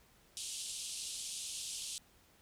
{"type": "band-pass noise", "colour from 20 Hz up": "white", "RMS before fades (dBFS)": -43, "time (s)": [0.37, 1.98], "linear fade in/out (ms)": 0, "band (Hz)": [2800, 10000], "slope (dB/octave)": 48, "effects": ["pink hiss -66 dBFS RMS until 2.41 s"]}